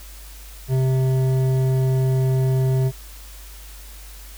sine tone with hard clipping, 130.9 Hz, C3, 1 cent sharp, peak -18 dBFS, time 0.68-2.92 s, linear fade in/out 50 ms, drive 10 dB, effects added 50 Hz sine -38 dBFS peak until 4.37 s + white hiss -44 dBFS RMS until 4.37 s

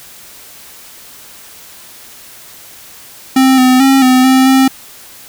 square tone with pitch steps, 263.2 / 255.4 / 269.3 / 255.8 / 261.7 / 264.8 Hz, C4 / C4 / C#4 / C4 / C4 / C4, +10 / -42 / -50 / -39 / 0 / +21 cents, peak -6 dBFS, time 3.36-4.68 s, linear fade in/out 5 ms, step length 220 ms, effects white hiss -36 dBFS RMS until 5.28 s

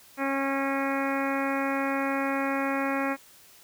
harmonic tone, 273.4 Hz, C#4, 24 cents flat, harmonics 1 / 2 / 3 / 4 / 5 / 6 / 7 / 8 / 9, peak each -29 / -32 / -34 / -35 / -36 / -37 / -37 / -38 / -39 dBFS, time 0.17-3.17 s, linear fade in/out 50 ms, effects white hiss -54 dBFS RMS until 3.63 s

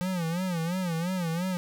square tone with vibrato, 174.61 Hz, F3, in tune, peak -28 dBFS, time 0.01-1.57 s, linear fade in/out 0 ms, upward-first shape sine, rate 2.9 Hz, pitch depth 130 cents each way, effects none

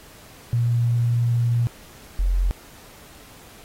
sine tone pair in turn, 118.8 / 44.5 Hz, A#2 / F1, +33 / +33 cents, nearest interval octave + perfect fourth, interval 1700 cents, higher first, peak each -17 dBFS, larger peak neither, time 0.53-1.67 / 2.19-2.51 s, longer first, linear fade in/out 0 ms, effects pink hiss -47 dBFS RMS until 3.64 s + AAC 48 kbps

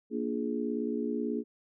sine chord, Bb dominant seventh, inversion none, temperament just, 233.1 / 291.4 / 349.6 / 419.5 Hz, Bb3 / D4 / F4 / Ab4, 0 / -13 / +2 / +17 cents, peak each -33 / -35 / -39 / -35 dBFS, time 0.1-1.44 s, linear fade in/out 50 ms, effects none

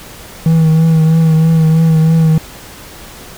triangle tone with vibrato, 160.8 Hz, E3, 43 cents flat, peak -4 dBFS, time 0.46-2.38 s, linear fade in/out 2 ms, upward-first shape triangle, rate 3.1 Hz, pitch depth 35 cents each way, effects pink hiss -33 dBFS RMS until 3.37 s

